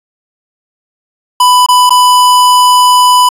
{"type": "tone with dropouts", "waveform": "square", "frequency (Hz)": 995, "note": "B5", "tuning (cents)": 13, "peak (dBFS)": -4, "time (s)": [1.4, 3.29], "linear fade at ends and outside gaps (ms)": 5, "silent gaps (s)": [[1.663, 1.686], [1.895, 1.905]], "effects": ["resampled to 32000 Hz"]}